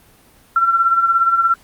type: tone with tremolo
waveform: sine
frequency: 1357 Hz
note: E6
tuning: 50 cents sharp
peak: -9 dBFS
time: 0.56-1.54 s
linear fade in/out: 2 ms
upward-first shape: sine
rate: 17 Hz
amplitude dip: 60%
effects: pink hiss -50 dBFS RMS until 1.63 s + Opus 32 kbps